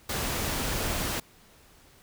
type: noise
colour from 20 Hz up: pink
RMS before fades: -30 dBFS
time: 0.09-1.2 s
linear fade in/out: 5 ms
effects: pink hiss -57 dBFS RMS until 2.02 s